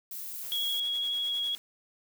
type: noise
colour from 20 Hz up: violet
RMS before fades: -39 dBFS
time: 0.11-0.8 s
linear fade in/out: 2 ms
type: noise with tremolo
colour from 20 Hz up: white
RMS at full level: -48 dBFS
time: 0.43-1.58 s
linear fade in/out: 0 ms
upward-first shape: sine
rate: 9.9 Hz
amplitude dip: 55%
type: tone with vibrato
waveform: sine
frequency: 3323 Hz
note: G#7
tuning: in tune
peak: -28 dBFS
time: 0.52-1.55 s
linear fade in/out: 0 ms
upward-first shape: triangle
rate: 12 Hz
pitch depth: 14 cents each way
effects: none